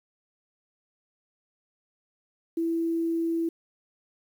sine tone with quantisation, 331.5 Hz, E4, 10 cents sharp, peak -24 dBFS, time 2.57-3.49 s, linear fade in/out 5 ms, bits 9, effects none

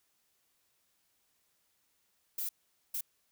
violet noise bursts at uneven times, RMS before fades -36 dBFS, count 2, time 2.38-2.49 / 2.94-3.01 s, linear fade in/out 5 ms, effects white hiss -75 dBFS RMS until 3.31 s

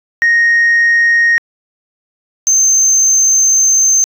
sine tone pair in turn, 1864.7 / 6272 Hz, A#6 / G8, 0 / 0 cents, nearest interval octave + major sixth, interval 2100 cents, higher second, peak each -5 dBFS, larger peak neither, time 0.22-1.38 / 2.47-4.04 s, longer second, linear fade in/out 0 ms, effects tanh soft clip ceiling -5 dBFS

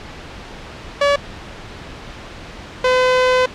sawtooth tone pair in turn, 570 / 508.1 Hz, C#5 / B4, +48 / +49 cents, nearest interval major second, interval 199 cents, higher first, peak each -8 dBFS, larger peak neither, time 1.01-1.16 / 2.84-3.46 s, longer second, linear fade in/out 5 ms, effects pink hiss -34 dBFS RMS until 3.54 s + low-pass 4000 Hz 12 dB/octave

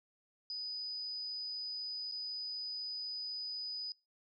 sine tone with dropouts, 4978 Hz, D#8, in tune, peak -38 dBFS, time 0.5-3.92 s, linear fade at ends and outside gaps 1 ms, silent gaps 2.114-2.121 s, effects noise-tail reverb RT60 0.3 s tail -26 dB re dry

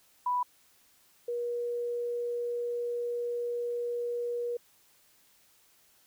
sine tone pair in turn, 987.8 / 479 Hz, B5 / A#4, 0 / +47 cents, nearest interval octave + minor second, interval 1253 cents, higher first, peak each -26 / -30 dBFS, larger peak first, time 0.26-0.43 / 1.28-4.57 s, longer second, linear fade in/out 5 ms, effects white hiss -64 dBFS RMS until 6.06 s

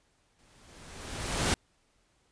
pink noise with exponential growth, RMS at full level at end -25 dBFS, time 0.39-1.54 s, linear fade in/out 0 ms, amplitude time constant 250 ms, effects pink hiss -70 dBFS RMS until 2.31 s + resampled to 22050 Hz

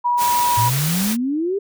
sine tone, 968 Hz, B5, 35 cents flat, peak -15 dBFS, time 0.04-0.7 s, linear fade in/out 20 ms
white noise, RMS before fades -24 dBFS, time 0.17-1.17 s, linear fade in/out 50 ms
sine exponential sweep, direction up, 106.1 to 412.3 Hz, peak -18 dBFS, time 0.57-1.59 s, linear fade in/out 10 ms
effects none

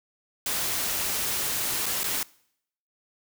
white noise with dropouts, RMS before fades -28 dBFS, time 0.46-2.23 s, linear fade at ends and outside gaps 2 ms, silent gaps 1.859-1.863 / 2.034-2.041 s, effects noise-tail reverb RT60 0.7 s tail -23 dB re dry

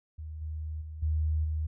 sine tone with level steps, 77.78 Hz, D#2, in tune, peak -37 / -33 / -38 / -25 / -28 dBFS, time 0.18-1.67 s, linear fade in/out 10 ms, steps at 0.41 / 0.81 / 1.02 / 1.44 s, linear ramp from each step 10 ms, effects none

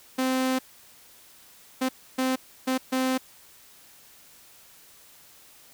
sawtooth tone bursts at uneven times, 259.4 Hz, C4, 15 cents flat, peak -19 dBFS, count 5, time 0.18-0.59 / 1.81-1.89 / 2.18-2.36 / 2.67-2.78 / 2.92-3.18 s, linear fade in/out 10 ms, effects white hiss -53 dBFS RMS until 5.73 s

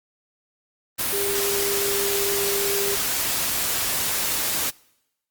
sine tone in noise, 400 Hz, G4, 35 cents sharp, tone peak -25 dBFS, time 1.12-2.96 s, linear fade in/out 20 ms, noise white, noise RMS -24 dBFS, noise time 0.98-4.71 s, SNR -4 dB, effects noise-tail reverb RT60 0.9 s tail -25 dB re dry + Opus 32 kbps

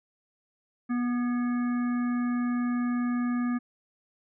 harmonic tone with a mistuned harmonic, 243.8 Hz, B3, 22 cents flat, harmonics 1 / 3 / 5 / 7 / 9, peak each -25 / -45 / -39 / -43 / -49 dBFS, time 0.89-3.59 s, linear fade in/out 20 ms, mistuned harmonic 7, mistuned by -18 cents, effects none

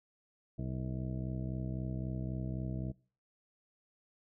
harmonic tone with a mistuned harmonic, 63.8 Hz, C2, 43 cents flat, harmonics 1 / 2 / 3 / 4 / 5 / 6 / 7 / 8 / 9 / 10, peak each -42 / -38 / -42 / -49 / -46 / -59 / -55 / -60 / -62 / -52 dBFS, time 0.58-2.92 s, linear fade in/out 10 ms, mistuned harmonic 8, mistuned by -51 cents, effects noise-tail reverb RT60 0.4 s tail -22 dB re dry

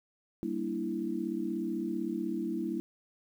sine chord, E half-diminished seventh, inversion first, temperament equal, 196 / 233.1 / 293.7 / 329.6 Hz, G3 / Bb3 / D4 / E4, 0 / 0 / 0 / 0 cents, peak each -38 / -37 / -39 / -34 dBFS, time 0.43-2.8 s, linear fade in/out 0 ms, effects 10-bit

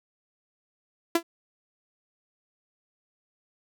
sawtooth tone with exponential decay, 337 Hz, E4, 38 cents sharp, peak -13 dBFS, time 1.15-1.23 s, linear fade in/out 5 ms, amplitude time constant 17 ms, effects none

